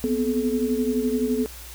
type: tone cluster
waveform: sine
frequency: 242.9 / 254.6 / 430.9 Hz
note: B3 / C4 / A4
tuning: -29 / -47 / -36 cents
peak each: -25 dBFS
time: 0.04-1.46 s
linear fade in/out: 0 ms
effects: added 60 Hz sine -41 dBFS peak until 1.74 s + white hiss -42 dBFS RMS until 1.74 s